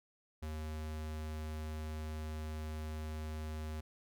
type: tone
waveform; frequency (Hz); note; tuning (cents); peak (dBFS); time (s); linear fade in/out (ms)
square; 77.6; D#2; -4; -40; 0.42-3.81; 10
effects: none